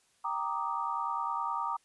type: chord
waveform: sine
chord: Eb major seventh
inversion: first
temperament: equal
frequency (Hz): 784 / 932.3 / 1174.7 / 1244.5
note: G5 / Bb5 / D6 / Eb6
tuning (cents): 0 / 0 / 0 / 0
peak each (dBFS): -40 / -34 / -35 / -38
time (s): 0.24-1.77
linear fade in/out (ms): 10
effects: white hiss -69 dBFS RMS until 1.84 s + resampled to 24000 Hz